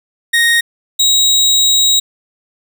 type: tone pair in turn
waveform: 30% pulse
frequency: 1864.7 / 3825 Hz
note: A#6 / A#7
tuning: 0 / +44 cents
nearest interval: octave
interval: 1244 cents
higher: second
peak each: -6 dBFS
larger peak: neither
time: 0.33-0.61 / 0.99-2 s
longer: second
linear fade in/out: 10 ms
effects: none